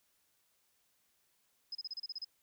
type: tone bursts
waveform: sine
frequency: 5070 Hz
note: D#8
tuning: 32 cents sharp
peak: -38 dBFS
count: 9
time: 1.72-2.247 s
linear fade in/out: 5 ms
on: 31 ms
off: 31 ms
effects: white hiss -75 dBFS RMS until 2.42 s